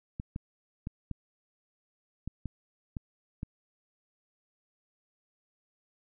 clicks, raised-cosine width 5 ms, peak -23 dBFS, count 8, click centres 0.199 / 0.361 / 0.871 / 1.113 / 2.276 / 2.457 / 2.968 / 3.431 s, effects none

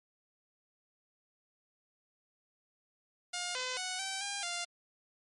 5% pulse tone with pitch steps, 711 / 508 / 739 / 773 / 803 / 698 Hz, F5 / B4 / F#5 / G5 / G5 / F5, +31 / +49 / -2 / -24 / +41 / -1 cents, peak -23 dBFS, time 3.33-4.65 s, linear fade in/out 10 ms, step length 220 ms, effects low-pass 10000 Hz 12 dB/octave + MP3 48 kbps

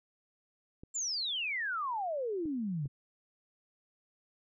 clicks, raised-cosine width 3 ms, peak -34 dBFS, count 3, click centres 0.835 / 2.456 / 2.857 s
sine exponential sweep, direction down, 7470 to 130.81 Hz, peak -32 dBFS, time 0.94-2.88 s, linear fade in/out 20 ms
effects none

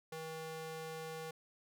square tone with high-pass filter, 160 Hz, D#3, 49 cents sharp, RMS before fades -45 dBFS, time 0.12-1.31 s, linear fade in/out 5 ms, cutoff 360 Hz, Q 1.2, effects none

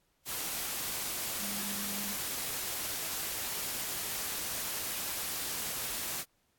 sine tone in noise, 202.4 Hz, G#3, 44 cents flat, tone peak -42 dBFS, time 1.38-2.16 s, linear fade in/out 50 ms, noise white, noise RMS -36 dBFS, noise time 0.25-6.25 s, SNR -9 dB, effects pink hiss -74 dBFS RMS until 6.58 s + AAC 64 kbps

